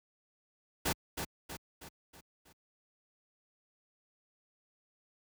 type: noise with echo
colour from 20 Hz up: pink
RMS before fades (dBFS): -31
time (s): 0.85-0.93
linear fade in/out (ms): 10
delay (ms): 320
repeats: 5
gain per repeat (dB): -6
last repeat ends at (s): 2.53
effects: high-pass 60 Hz 12 dB/octave